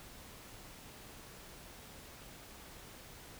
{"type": "silence", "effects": ["pink hiss -53 dBFS RMS until 3.39 s"]}